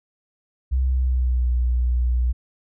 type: tone with pitch glide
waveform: sine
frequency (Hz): 64.7 to 61.07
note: C2 to B1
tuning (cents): -19 to -19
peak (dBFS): -17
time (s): 0.71-2.33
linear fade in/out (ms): 20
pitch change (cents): -100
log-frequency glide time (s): 0.89-1.5
effects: none